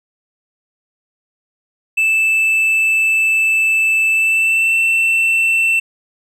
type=tone with pitch glide; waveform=triangle; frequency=2637 to 2680 Hz; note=E7 to E7; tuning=0 to +28 cents; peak=-10 dBFS; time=1.97-5.8 s; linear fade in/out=10 ms; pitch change=+28 cents; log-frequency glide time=4.11-4.78 s; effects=none